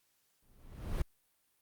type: noise with exponential growth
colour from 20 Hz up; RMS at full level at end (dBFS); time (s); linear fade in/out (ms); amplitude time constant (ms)
brown; -30; 0.42-1.02; 5; 130
effects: white hiss -75 dBFS RMS until 1.61 s + Opus 48 kbps